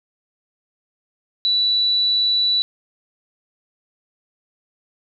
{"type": "tone", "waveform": "sine", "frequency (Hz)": 3951, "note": "B7", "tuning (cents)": 0, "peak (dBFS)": -15, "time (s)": [1.45, 2.62], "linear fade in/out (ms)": 0, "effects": []}